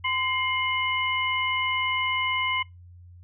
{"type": "tone cluster", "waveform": "sine", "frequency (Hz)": [1026, 2123, 2966], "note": ["C6", "C7", "F#7"], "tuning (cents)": [-34, 25, 4], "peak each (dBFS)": [-28, -26, -30], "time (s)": [0.04, 2.63], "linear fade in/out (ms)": 10, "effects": ["noise-tail reverb RT60 0.2 s tail -24 dB re dry", "added 88 Hz sine -45 dBFS peak until 3.23 s"]}